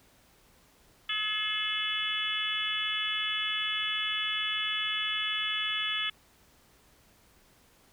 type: harmonic tone with a mistuned harmonic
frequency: 426.5 Hz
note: G#4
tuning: 46 cents sharp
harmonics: 3 / 4 / 5 / 6 / 7 / 8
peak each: -39 / -38 / -37 / -37 / -33 / -34 dBFS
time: 1.09-6.1 s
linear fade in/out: 5 ms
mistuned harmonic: 6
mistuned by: +39 cents
effects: pink hiss -62 dBFS RMS until 7.92 s